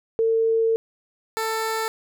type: tone pair in turn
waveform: sine / 15% pulse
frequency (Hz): 451.1 / 444.1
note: A4 / A4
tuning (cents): +43 / +16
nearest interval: unison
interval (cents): 27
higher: first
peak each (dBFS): -17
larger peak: neither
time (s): 0.19-0.76 / 1.37-1.88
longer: first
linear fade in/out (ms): 0
effects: none